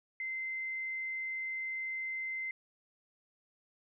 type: tone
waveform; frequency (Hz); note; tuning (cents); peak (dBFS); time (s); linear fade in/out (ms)
sine; 2073; C7; -17; -35; 0.2-2.51; 2
effects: none